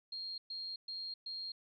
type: tone bursts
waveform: sine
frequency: 4229 Hz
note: C8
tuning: 18 cents sharp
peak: -40 dBFS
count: 4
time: 0.12-1.52 s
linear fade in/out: 5 ms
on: 260 ms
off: 120 ms
effects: none